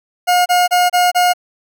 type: tone bursts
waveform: 40% pulse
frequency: 716 Hz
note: F5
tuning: 43 cents sharp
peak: -9 dBFS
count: 5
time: 0.27-1.336 s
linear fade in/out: 20 ms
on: 190 ms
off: 29 ms
effects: none